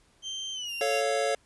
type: tone with pitch glide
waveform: 35% pulse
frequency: 3136 to 2778 Hz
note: G7 to F7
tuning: 0 to -10 cents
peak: -31 dBFS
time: 0.22-1.04 s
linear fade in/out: 50 ms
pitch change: -210 cents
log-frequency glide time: 0.53-0.73 s
type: chord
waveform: square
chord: A augmented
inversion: none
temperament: equal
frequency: 440 / 554.4 / 698.5 Hz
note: A4 / C#5 / E#5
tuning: 0 / 0 / 0 cents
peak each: -31 / -29 / -31 dBFS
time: 0.81-1.35 s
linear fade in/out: 2 ms
effects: pink hiss -64 dBFS RMS until 1.45 s + resampled to 24000 Hz